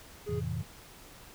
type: tone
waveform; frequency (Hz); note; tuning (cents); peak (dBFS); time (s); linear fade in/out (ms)
triangle; 415.3; G#4; 0; -32; 0.26-0.41; 20
type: chord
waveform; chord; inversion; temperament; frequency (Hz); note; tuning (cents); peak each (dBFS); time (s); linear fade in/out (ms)
sine; F major seventh; none; equal with one note detuned; 87.31 / 110 / 130.81 / 162.73; F2 / A2 / C3 / E3; 0 / 0 / 0 / -22; -37; 0.29-0.63; 5
effects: pink hiss -52 dBFS RMS until 1.34 s